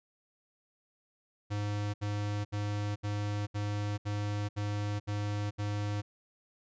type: tone bursts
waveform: square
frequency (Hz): 103.4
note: G#2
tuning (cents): -7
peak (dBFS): -32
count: 9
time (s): 1.5-6.02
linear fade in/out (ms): 20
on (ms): 440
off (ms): 70
effects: resampled to 16000 Hz